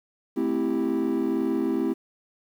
triangle chord, A minor seventh, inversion none, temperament equal, 220 / 261.6 / 329.6 / 392 Hz, A3 / C4 / E4 / G4, 0 / 0 / 0 / 0 cents, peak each -28 / -24 / -24 / -27 dBFS, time 0.36-1.94 s, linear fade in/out 20 ms, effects tanh soft clip ceiling -15 dBFS + 9-bit

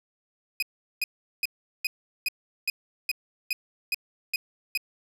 30% pulse tone bursts, 2501 Hz, D#7, 8 cents sharp, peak -21 dBFS, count 11, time 0.6-4.775 s, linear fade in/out 2 ms, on 25 ms, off 390 ms, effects none

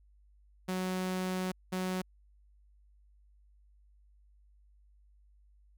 sawtooth tone bursts at uneven times, 185 Hz, F#3, in tune, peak -28 dBFS, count 2, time 0.68-1.52 / 1.72-2.02 s, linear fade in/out 10 ms, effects added 50 Hz sine -60 dBFS peak until 5.77 s

